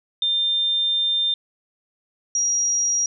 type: tone pair in turn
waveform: sine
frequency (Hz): 3600 / 5715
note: A7 / F8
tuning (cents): +39 / +39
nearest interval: minor sixth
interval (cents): 800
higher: second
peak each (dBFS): -18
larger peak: neither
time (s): 0.22-1.34 / 2.35-3.06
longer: first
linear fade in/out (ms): 2
effects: none